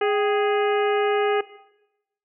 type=harmonic tone with a mistuned harmonic; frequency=414.5 Hz; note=G#4; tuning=3 cents flat; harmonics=1 / 2 / 3 / 4 / 5 / 6 / 7; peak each=-20 / -26 / -30 / -32 / -34 / -36 / -37 dBFS; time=0.01-1.41 s; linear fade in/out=5 ms; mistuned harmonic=2; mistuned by=-92 cents; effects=noise-tail reverb RT60 0.9 s tail -17 dB re dry